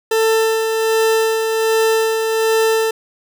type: tone with tremolo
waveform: 40% pulse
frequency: 445 Hz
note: A4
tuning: 20 cents sharp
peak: -11 dBFS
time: 0.11-2.91 s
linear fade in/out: 5 ms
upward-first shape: sine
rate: 1.3 Hz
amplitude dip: 40%
effects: none

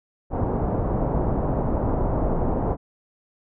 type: low-pass noise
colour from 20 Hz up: pink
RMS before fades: -23 dBFS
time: 0.3-2.77 s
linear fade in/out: 50 ms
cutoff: 880 Hz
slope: 24 dB/octave
effects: none

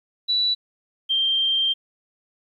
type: tone pair in turn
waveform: sine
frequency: 3947 / 3165 Hz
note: B7 / G7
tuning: -2 / +16 cents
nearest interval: major third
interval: 382 cents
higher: first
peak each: -18 dBFS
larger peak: neither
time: 0.28-0.55 / 1.09-1.74 s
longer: second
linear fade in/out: 20 ms
effects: 10-bit

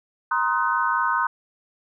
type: chord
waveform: sine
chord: C half-diminished seventh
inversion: third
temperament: just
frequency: 941.9 / 1046.5 / 1255.8 / 1507 Hz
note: Bb5 / C6 / Eb6 / Gb6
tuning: +18 / 0 / +16 / +31 cents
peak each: -25 dBFS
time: 0.31-1.27 s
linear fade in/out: 5 ms
effects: none

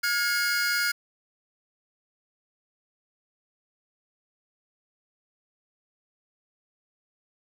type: tone cluster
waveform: 45% pulse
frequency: 1424 / 1661 / 2171 / 4899 Hz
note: F6 / G#6 / C#7 / D#8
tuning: +33 / 0 / -37 / -28 cents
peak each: -26 / -32 / -32 / -30 dBFS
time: 0.03-0.92 s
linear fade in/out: 10 ms
effects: none

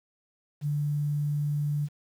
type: tone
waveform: sine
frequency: 146.83 Hz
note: D3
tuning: in tune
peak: -25 dBFS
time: 0.61-1.89 s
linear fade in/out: 50 ms
effects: 9-bit

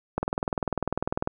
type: click train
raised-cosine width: 1 ms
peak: -11 dBFS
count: 23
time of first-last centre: 0.18-1.275 s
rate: 20.1 Hz
effects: none

